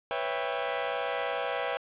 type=chord; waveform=sawtooth; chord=C# half-diminished seventh; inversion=third; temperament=equal with one note detuned; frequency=493.9 / 554.4 / 659.3 / 794.9 Hz; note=B4 / C#5 / E5 / G5; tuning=0 / 0 / 0 / +24 cents; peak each=-31 dBFS; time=0.11-1.77 s; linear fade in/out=0 ms; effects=resampled to 8000 Hz + 8-bit